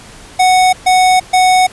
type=tone bursts; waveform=square; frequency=740 Hz; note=F#5; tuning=in tune; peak=-7 dBFS; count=3; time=0.39-1.67 s; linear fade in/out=10 ms; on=340 ms; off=130 ms; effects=pink hiss -36 dBFS RMS until 1.72 s + resampled to 24000 Hz